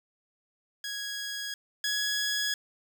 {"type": "tone pair in turn", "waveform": "15% pulse", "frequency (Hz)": [1660, 1674.4], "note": ["G#6", "G#6"], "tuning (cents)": [-1, 14], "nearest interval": "unison", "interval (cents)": 15, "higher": "second", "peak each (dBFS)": [-27, -21], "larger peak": "second", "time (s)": [[0.84, 1.54], [1.84, 2.54]], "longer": "neither", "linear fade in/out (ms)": 2, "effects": []}